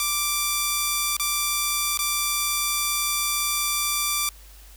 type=tone with dropouts; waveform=5% pulse; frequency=1174.7 Hz; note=D6; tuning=in tune; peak=-10 dBFS; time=0-4.29 s; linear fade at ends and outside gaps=1 ms; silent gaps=1.167-1.197 / 1.974-1.99 s; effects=added 50 Hz sine -45 dBFS peak until 4.76 s + white hiss -51 dBFS RMS until 4.76 s